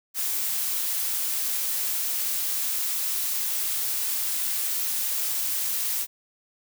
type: noise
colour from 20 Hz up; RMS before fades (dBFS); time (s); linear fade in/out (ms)
blue; -27; 0.14-6.07; 50
effects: none